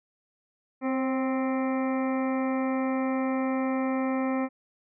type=harmonic tone with a mistuned harmonic; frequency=261.6 Hz; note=C4; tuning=in tune; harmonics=1 / 2 / 3 / 4 / 5 / 7 / 8 / 9; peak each=-26 / -32 / -36 / -38 / -40 / -43 / -44 / -45 dBFS; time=0.81-4.49 s; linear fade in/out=50 ms; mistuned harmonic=2; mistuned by=+29 cents; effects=none